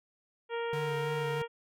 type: harmonic tone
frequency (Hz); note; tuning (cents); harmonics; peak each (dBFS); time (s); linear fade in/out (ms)
466.2; A#4; 0; 1 / 2 / 3 / 4 / 5 / 6 / 7; -33 / -39 / -43 / -45 / -47 / -49 / -50; 0.49-1.48; 50
type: tone with vibrato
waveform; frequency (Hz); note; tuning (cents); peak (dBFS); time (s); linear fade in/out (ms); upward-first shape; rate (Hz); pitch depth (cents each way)
square; 146.5; D3; -4; -36; 0.73-1.42; 2; sine; 3.1; 35
effects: none